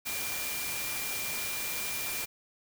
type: tone in noise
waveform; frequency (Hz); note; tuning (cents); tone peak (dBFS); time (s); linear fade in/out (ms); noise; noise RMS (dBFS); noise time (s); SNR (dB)
sine; 2385; D7; +26; -39; 0.05-2.26; 20; white; -35; 0.05-2.26; -7
effects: none